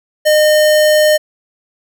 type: tone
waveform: square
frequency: 610 Hz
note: D#5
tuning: 34 cents flat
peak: -8 dBFS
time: 0.25-1.18 s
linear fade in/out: 20 ms
effects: none